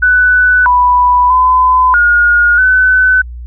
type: tone with pitch steps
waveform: sine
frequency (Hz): 1492 / 988 / 1013 / 1433 / 1510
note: F#6 / B5 / B5 / F6 / F#6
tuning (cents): +14 / 0 / +44 / +44 / +35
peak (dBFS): -5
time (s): 0.02-3.22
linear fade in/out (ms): 10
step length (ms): 640
effects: added 60 Hz sine -23 dBFS peak until 3.46 s